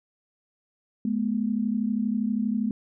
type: tone pair together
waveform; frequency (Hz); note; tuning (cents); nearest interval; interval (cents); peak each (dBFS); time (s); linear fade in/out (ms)
sine; 211.3 / 243.8; G#3 / B3; +30 / -22; major second; 248; -25 / -27; 1.05-2.71; 2
effects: none